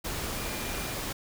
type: tone in noise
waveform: sine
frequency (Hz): 2400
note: D7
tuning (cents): +37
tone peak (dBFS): -45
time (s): 0.36-0.94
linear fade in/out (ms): 10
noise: pink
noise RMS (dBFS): -34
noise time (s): 0.04-1.13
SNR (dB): -14
effects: none